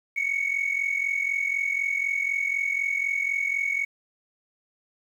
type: tone pair together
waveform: sine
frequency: 2200 / 2244 Hz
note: C#7 / C#7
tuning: -14 / +21 cents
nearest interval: unison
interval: 35 cents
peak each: -25 dBFS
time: 0.16-3.85 s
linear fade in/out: 10 ms
effects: tanh soft clip ceiling -19 dBFS + 9-bit